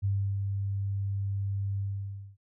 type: tone with ADSR envelope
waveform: sine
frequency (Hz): 99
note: G2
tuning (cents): +18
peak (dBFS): -24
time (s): 0.02-2.37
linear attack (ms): 28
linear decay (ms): 320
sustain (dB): -4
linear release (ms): 580
effects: none